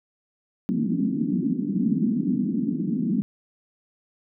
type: band-pass noise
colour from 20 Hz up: white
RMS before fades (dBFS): -24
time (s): 0.69-3.22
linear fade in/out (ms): 0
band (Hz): 170 to 280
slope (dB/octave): 48
effects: none